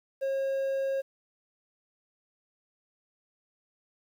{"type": "tone", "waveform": "triangle", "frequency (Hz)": 541, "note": "C#5", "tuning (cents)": -42, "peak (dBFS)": -25, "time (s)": [0.21, 1.02], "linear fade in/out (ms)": 20, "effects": ["10-bit"]}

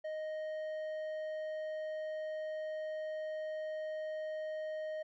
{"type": "tone with low-pass filter", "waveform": "square", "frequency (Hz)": 622, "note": "D#5", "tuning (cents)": -1, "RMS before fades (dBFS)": -40, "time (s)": [0.04, 5.03], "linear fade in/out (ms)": 10, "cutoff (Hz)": 1700, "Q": 0.56, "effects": []}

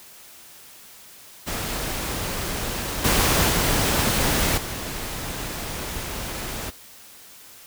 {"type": "noise with level steps", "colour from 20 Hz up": "pink", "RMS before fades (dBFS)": [-28, -19, -21, -31], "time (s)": [1.46, 6.71], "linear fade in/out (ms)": 20, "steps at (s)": [3.04, 3.49, 4.57], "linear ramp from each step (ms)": 10, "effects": ["white hiss -46 dBFS RMS until 7.66 s"]}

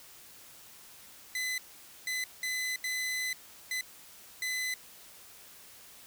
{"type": "tone bursts at uneven times", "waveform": "sawtooth", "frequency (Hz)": 2016, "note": "B6", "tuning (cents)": 35, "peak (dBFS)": -28, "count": 6, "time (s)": [[1.35, 1.58], [2.07, 2.24], [2.43, 2.76], [2.84, 3.33], [3.71, 3.81], [4.42, 4.74]], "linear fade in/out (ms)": 2, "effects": ["white hiss -53 dBFS RMS until 6.06 s"]}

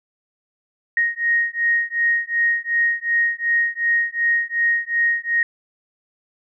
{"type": "beating tone pair", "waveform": "sine", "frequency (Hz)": [1868, 1870.7], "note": ["A#6", "A#6"], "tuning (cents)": [3, 6], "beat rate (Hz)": 2.7, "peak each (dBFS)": -20, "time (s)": [0.97, 5.43], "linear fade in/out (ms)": 2, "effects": []}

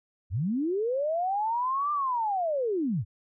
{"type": "linear two-way sweep", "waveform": "sine", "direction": "up then down", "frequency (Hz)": [73.3, 1197, 81], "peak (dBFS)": -25, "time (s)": [0.3, 3.05], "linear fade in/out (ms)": 50, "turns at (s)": 1.92, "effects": []}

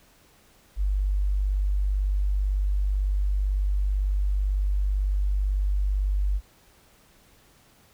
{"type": "tone", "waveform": "sine", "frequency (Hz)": 49, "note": "G1", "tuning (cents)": 0, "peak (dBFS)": -21, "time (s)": [0.76, 6.41], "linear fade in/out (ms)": 50, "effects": ["pink hiss -58 dBFS RMS until 7.93 s"]}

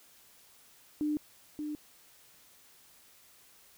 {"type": "tone with echo", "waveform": "sine", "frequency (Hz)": 300, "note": "D4", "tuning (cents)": 37, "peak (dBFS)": -28, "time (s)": [1.01, 1.17], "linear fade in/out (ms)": 0, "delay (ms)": 580, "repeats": 1, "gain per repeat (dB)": -6, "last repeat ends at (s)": 1.75, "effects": ["white hiss -60 dBFS RMS until 3.77 s"]}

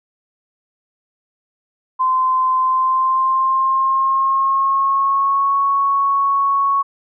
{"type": "tone with pitch glide", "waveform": "sine", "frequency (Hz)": [1034, 1108.2], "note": ["C6", "C#6"], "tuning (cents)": [-21, -1], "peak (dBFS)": -13, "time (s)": [1.99, 6.83], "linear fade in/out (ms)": 20, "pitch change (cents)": 120, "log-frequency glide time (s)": [2.58, 5.57], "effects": []}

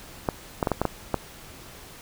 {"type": "clicks", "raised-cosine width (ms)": 1, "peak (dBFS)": -8, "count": 7, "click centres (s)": [0.288, 0.628, 0.672, 0.717, 0.816, 0.853, 1.143], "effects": ["pink hiss -45 dBFS RMS until 2.01 s"]}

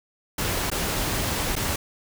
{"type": "noise with dropouts", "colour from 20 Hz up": "pink", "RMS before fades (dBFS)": -26, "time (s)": [0.38, 1.76], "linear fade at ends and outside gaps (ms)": 5, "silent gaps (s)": [[0.702, 0.715], [1.555, 1.563]], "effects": []}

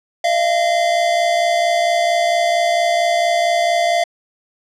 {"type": "tone pair together", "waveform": "square", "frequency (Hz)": [622.3, 686.7], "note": ["D#5", "F5"], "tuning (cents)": [0, -29], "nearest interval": "major second", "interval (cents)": 171, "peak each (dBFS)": [-22, -15], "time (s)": [0.24, 4.04], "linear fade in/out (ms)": 5, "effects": ["low-pass 7000 Hz 12 dB/octave"]}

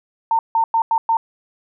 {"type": "tone bursts at uneven times", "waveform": "sine", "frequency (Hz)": 907, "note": "A#5", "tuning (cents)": -48, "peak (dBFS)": -13, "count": 5, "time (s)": [[0.31, 0.39], [0.55, 0.64], [0.74, 0.82], [0.91, 0.98], [1.09, 1.17]], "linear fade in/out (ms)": 2, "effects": []}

